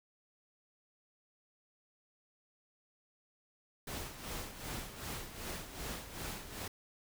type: noise with tremolo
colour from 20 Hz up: pink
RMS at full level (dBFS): -41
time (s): 3.87-6.68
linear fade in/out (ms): 5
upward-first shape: sine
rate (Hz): 2.6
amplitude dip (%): 65
effects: none